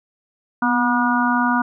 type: harmonic tone with a mistuned harmonic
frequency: 241.6 Hz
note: B3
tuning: 38 cents flat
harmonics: 1 / 3 / 4 / 5 / 6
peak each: -19 / -26 / -21 / -24 / -22 dBFS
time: 0.62-1.62 s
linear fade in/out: 5 ms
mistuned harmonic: 1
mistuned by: +35 cents
effects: none